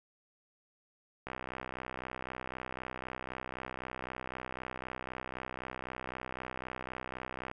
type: click train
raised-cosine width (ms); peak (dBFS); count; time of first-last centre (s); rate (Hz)
0.5; -24; 400; 1.27-7.514; 63.9
effects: none